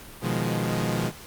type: chord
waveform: sawtooth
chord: F half-diminished seventh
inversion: second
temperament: equal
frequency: 123.47 / 155.56 / 174.61 / 207.7 Hz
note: Cb3 / Eb3 / F3 / Ab3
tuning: 0 / 0 / 0 / 0 cents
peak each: -25 / -27 / -26 / -26 dBFS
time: 0.21-1.12 s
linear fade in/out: 50 ms
effects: pink hiss -44 dBFS RMS until 1.26 s + Opus 48 kbps